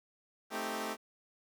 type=chord; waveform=10% pulse; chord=A half-diminished seventh; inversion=none; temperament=equal; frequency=220 / 261.6 / 311.1 / 392 Hz; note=A3 / C4 / Eb4 / G4; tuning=0 / 0 / 0 / 0 cents; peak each=-31 / -35 / -35 / -33 dBFS; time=0.5-0.97 s; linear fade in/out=50 ms; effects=11-bit